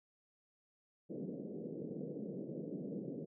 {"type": "band-pass noise", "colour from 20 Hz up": "pink", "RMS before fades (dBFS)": -44, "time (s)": [1.09, 3.26], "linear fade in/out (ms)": 20, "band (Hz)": [150, 520], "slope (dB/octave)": 48, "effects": []}